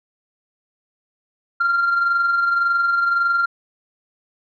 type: tone with amplitude modulation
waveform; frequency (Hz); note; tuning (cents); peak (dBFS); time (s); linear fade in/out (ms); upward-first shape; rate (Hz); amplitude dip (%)
sine; 1386; F6; -14; -12; 1.6-3.46; 10; sine; 21.8; 45
effects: tanh soft clip ceiling -12 dBFS